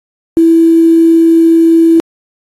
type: tone with quantisation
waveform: sine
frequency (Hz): 329.6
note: E4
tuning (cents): 0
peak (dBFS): -3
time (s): 0.37-2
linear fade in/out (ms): 0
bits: 5
effects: AAC 32 kbps